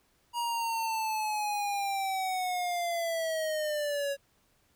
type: linear sweep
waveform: square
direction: down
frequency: 954 to 554.4 Hz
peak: -30 dBFS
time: 0.33-4.17 s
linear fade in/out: 50 ms
effects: pink hiss -69 dBFS RMS until 4.75 s